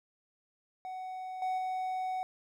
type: tone with level steps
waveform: triangle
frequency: 746 Hz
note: F#5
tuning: 14 cents sharp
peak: -36 / -28 / -30 dBFS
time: 0.85-2.23 s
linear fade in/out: 0 ms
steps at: 1.42 / 1.58 s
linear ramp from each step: 2 ms
effects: none